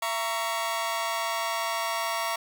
sawtooth chord, A# diminished, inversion second, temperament just, 671.3 / 932.3 / 1118.8 Hz, E5 / A#5 / C#6, +31 / 0 / +16 cents, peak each -28 dBFS, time 0.02-2.36 s, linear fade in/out 5 ms, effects 9-bit

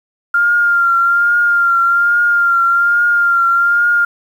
sine tone with vibrato, 1396.9 Hz, F6, in tune, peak -9 dBFS, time 0.34-4.05 s, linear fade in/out 5 ms, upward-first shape triangle, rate 1.2 Hz, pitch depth 34 cents each way, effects 7-bit

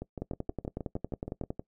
two click trains, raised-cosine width 2 ms, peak -23 / -20 dBFS, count 11 / 15, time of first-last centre 0.02-1.595 / 0.22-1.504 s, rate 6.35 / 10.9 Hz, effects noise-tail reverb RT60 0.1 s tail -21 dB re dry

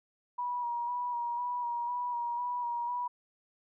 sine tone with vibrato, 964 Hz, B5, 42 cents flat, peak -31 dBFS, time 0.38-3.08 s, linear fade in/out 10 ms, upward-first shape square, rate 2 Hz, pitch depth 23 cents each way, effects none

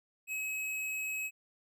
square tone, 2559 Hz, D#7, 48 cents sharp, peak -35 dBFS, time 0.27-1.31 s, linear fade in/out 50 ms, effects none

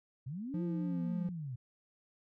sine linear two-way sweep, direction up then down, 116.54 to 349.2 to 116.54 Hz, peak -38 dBFS, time 0.26-1.56 s, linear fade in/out 10 ms, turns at 0.63 s
triangle tone with vibrato, 174.2 Hz, F3, 4 cents flat, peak -32 dBFS, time 0.54-1.29 s, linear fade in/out 2 ms, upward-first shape sine, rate 3.8 Hz, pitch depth 17 cents each way
effects none

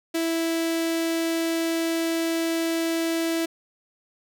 sawtooth tone with notch filter, 329.6 Hz, E4, in tune, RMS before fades -25 dBFS, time 0.14-3.46 s, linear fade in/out 10 ms, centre 1100 Hz, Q 1.6, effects none

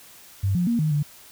sine tone with pitch steps, 97.8 / 176.7 / 234.6 / 154.6 / 146.9 Hz, G2 / F3 / A#3 / D#3 / D3, -4 / +21 / +11 / -11 / +1 cents, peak -19 dBFS, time 0.43-1.03 s, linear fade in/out 10 ms, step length 120 ms, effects white hiss -48 dBFS RMS until 1.31 s

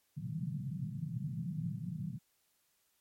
white band-pass noise, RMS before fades -39 dBFS, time 0.16-2.19 s, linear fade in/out 20 ms, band 120 to 180 Hz, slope 48 dB/octave, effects white hiss -75 dBFS RMS until 3 s + MP3 64 kbps

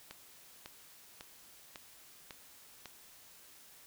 click train, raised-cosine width 0.2 ms, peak -28 dBFS, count 6, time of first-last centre 0.11-2.857 s, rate 1.82 Hz, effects white hiss -58 dBFS RMS until 3.86 s

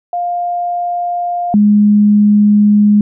sine tone pair in turn, 703 / 207.7 Hz, F5 / G#3, +11 / 0 cents, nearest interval octave + major sixth, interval 2111 cents, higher first, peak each -14 / -5 dBFS, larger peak second, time 0.13-1.54 / 1.54-3.01 s, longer second, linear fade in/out 2 ms, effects none

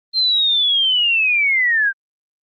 sine linear sweep, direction down, 4186 to 1557 Hz, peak -13 dBFS, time 0.13-1.93 s, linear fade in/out 50 ms, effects Opus 24 kbps

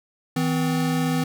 square tone pair together, 160.89 / 255.4 Hz, E3 / C4, -42 / -42 cents, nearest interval minor sixth, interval 800 cents, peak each -24 dBFS, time 0.36-1.24 s, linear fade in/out 5 ms, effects none

